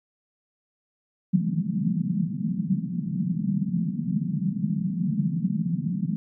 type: band-pass noise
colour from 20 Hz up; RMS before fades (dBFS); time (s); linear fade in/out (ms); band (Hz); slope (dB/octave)
pink; -26; 1.33-6.16; 0; 160 to 210; 48
effects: none